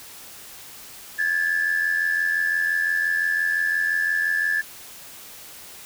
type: tone pair together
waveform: sine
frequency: 1648.2 / 1734 Hz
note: G#6 / A6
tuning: -14 / -26 cents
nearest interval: minor second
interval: 88 cents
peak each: -24 / -20 dBFS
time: 1.18-4.62 s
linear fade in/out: 20 ms
effects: tanh soft clip ceiling -14 dBFS + white hiss -42 dBFS RMS until 5.85 s